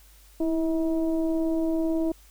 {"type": "tone with frequency modulation", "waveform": "sine", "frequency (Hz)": 326.1, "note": "E4", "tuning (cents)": -19, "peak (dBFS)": -22, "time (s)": [0.4, 2.12], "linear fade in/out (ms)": 5, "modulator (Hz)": 317, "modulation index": 0.74, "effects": ["added 50 Hz sine -52 dBFS peak until 2.3 s", "white hiss -57 dBFS RMS until 2.3 s"]}